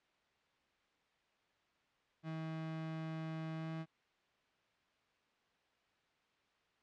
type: tone with pitch glide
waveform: 35% pulse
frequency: 160 to 161.11 Hz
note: D#3 to E3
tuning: +49 to -39 cents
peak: -39 dBFS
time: 2.23-3.86 s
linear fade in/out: 50 ms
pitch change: +12 cents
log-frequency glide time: 3.54-3.72 s
effects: white hiss -75 dBFS RMS until 6.82 s + low-pass 3000 Hz 12 dB/octave